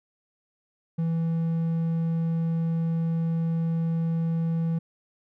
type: tone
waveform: triangle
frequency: 164.81 Hz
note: E3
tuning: in tune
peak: -21 dBFS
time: 0.98-4.79 s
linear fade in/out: 10 ms
effects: none